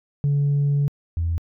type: tone pair in turn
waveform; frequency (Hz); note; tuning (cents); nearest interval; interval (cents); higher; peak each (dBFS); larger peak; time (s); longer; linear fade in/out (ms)
sine; 142.9 / 83.71; D3 / E2; -47 / +27; major sixth; 926; first; -15 / -19; first; 0.24-0.88 / 1.17-1.38; first; 0
effects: tanh soft clip ceiling -15 dBFS